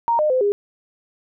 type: tone with pitch steps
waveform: sine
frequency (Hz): 932 / 608 / 513 / 407.8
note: A#5 / D#5 / C5 / G#4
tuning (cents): -1 / -40 / -34 / -32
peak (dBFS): -15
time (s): 0.08-0.52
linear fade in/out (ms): 0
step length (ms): 110
effects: none